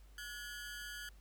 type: ring-modulated tone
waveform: sawtooth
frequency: 1568 Hz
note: G6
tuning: in tune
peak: -38 dBFS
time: 0.18-1.09 s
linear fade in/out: 2 ms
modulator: 123 Hz
effects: added 50 Hz sine -56 dBFS peak until 1.2 s + pink hiss -69 dBFS RMS until 1.2 s